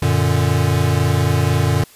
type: chord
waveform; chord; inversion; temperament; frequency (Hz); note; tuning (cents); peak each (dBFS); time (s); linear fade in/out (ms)
square; Gb augmented; none; equal; 92.5 / 116.54 / 146.83; Gb2 / Bb2 / D3; 0 / 0 / 0; -19; 0.02-1.84; 5
effects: white hiss -46 dBFS RMS until 1.95 s + resampled to 32000 Hz